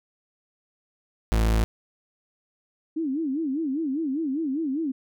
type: tone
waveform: 40% pulse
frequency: 55 Hz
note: A1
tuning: in tune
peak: -18 dBFS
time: 1.32-1.64 s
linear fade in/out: 0 ms
type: tone with vibrato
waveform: sine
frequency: 293.7 Hz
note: D4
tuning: in tune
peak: -24 dBFS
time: 2.96-4.92 s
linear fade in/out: 10 ms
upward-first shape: sine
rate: 5 Hz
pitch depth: 210 cents each way
effects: none